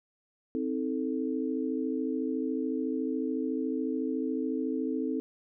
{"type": "chord", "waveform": "sine", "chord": "A diminished", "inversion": "first", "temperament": "equal with one note detuned", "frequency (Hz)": [261.6, 315.5, 440], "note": ["C4", "Eb4", "A4"], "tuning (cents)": [0, 24, 0], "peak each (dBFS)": [-31, -33, -35], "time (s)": [0.55, 5.2], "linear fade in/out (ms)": 0, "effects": []}